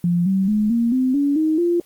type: tone with pitch steps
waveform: sine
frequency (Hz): 173.9 / 191.84 / 211.6 / 233.5 / 257.6 / 284.1 / 313.5 / 345.8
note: F3 / G3 / G#3 / A#3 / C4 / C#4 / D#4 / F4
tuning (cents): -7 / -37 / +33 / +3 / -27 / +43 / +13 / -17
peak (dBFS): -15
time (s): 0.04-1.8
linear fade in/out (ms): 2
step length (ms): 220
effects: white hiss -55 dBFS RMS until 1.85 s + Opus 24 kbps